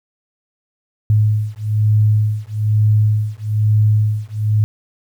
sine beating tone pair, 106.2 / 107.3 Hz, G#2 / A2, +39 / -43 cents, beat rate 1.1 Hz, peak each -15 dBFS, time 1.1-4.64 s, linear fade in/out 0 ms, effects 8-bit

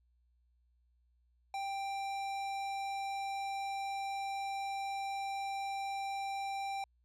sine tone with tanh clipping, 787 Hz, G5, 7 cents sharp, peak -38 dBFS, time 1.54-6.84 s, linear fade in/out 2 ms, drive 17 dB, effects added 60 Hz sine -69 dBFS peak until 7.04 s

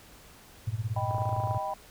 sine tone with tremolo, 110 Hz, A2, in tune, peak -25 dBFS, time 0.67-1.58 s, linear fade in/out 5 ms, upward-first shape sine, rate 17 Hz, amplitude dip 95%
sine chord, Eb augmented, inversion none, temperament equal, 622.3 / 784 / 987.8 Hz, Eb5 / G5 / B5, 0 / 0 / 0 cents, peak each -36 / -33 / -35 dBFS, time 0.96-1.74 s, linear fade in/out 5 ms
click train, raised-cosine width 1 ms, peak -27 dBFS, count 13, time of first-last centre 1.11-1.546 s, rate 27.5 Hz
effects pink hiss -53 dBFS RMS until 1.9 s

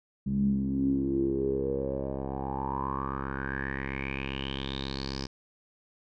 10% pulse tone with low-pass filter sweep, 67.5 Hz, C#2, 45 cents flat, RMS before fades -31 dBFS, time 0.26-5.27 s, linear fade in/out 10 ms, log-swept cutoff 180 to 5200 Hz, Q 8.6, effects none

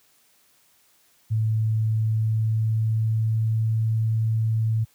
sine tone with pitch glide, 110 to 111.34 Hz, A2 to A2, 0 to +21 cents, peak -19 dBFS, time 1.3-4.85 s, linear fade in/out 20 ms, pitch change +21 cents, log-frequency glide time 1.9-3.85 s, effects white hiss -61 dBFS RMS until 4.94 s + high-pass 60 Hz 12 dB/octave

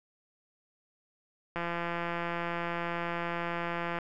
click train, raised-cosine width 0.5 ms, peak -19 dBFS, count 416, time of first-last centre 1.56-3.987 s, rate 171 Hz, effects none

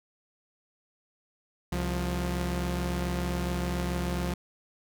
sawtooth tone pair together, 67.1 / 176.77 Hz, C2 / F3, +44 / +21 cents, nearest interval octave + perfect fourth, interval 1677 cents, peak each -27 dBFS, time 1.72-4.34 s, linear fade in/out 5 ms, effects none

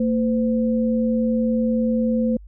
sine tone pair together, 227.6 / 511 Hz, A#3 / C5, -41 / -41 cents, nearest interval octave + major second, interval 1400 cents, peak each -18 / -24 dBFS, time 0-2.37 s, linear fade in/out 5 ms, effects added 50 Hz sine -39 dBFS peak until 2.47 s

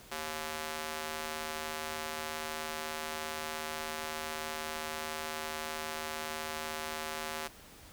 square tone with high-pass filter, 77.9 Hz, D#2, 3 cents sharp, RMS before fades -39 dBFS, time 0.11-7.48 s, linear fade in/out 10 ms, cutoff 640 Hz, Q 0.59, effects pink hiss -54 dBFS RMS until 7.92 s

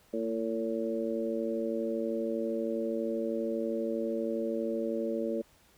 harmonic tone with a mistuned harmonic, 112.5 Hz, A2, 39 cents sharp, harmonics 2 / 3 / 4 / 5, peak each -35 / -35 / -35 / -35 dBFS, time 0.13-5.42 s, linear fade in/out 10 ms, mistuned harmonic 2, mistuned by +24 cents, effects pink hiss -63 dBFS RMS until 5.77 s

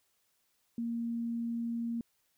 sine tone, 233.1 Hz, A#3, in tune, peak -32 dBFS, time 0.78-2.01 s, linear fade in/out 2 ms, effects white hiss -75 dBFS RMS until 2.37 s

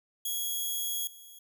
5% pulse tone with level steps, 3322 Hz, G#7, in tune, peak -22 / -40 dBFS, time 0.25-1.39 s, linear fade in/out 5 ms, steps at 1.07 s, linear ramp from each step 2 ms, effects none

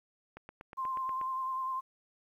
click train, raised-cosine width 0.5 ms, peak -31 dBFS, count 8, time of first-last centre 0.37-1.213 s, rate 8.3 Hz
sine tone with vibrato, 1046.5 Hz, C6, in tune, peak -32 dBFS, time 0.77-1.81 s, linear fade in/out 20 ms, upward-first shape sine, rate 10 Hz, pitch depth 26 cents each way
effects 11-bit

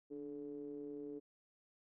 triangle ring-modulated tone, 69.3 Hz, C#2, in tune, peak -39 dBFS, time 0.1-1.2 s, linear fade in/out 20 ms, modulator 362 Hz, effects none

